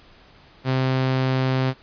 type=tone; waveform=sawtooth; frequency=130.8 Hz; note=C3; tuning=in tune; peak=-15 dBFS; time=0.64-1.74 s; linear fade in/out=50 ms; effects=pink hiss -51 dBFS RMS until 1.82 s + resampled to 11025 Hz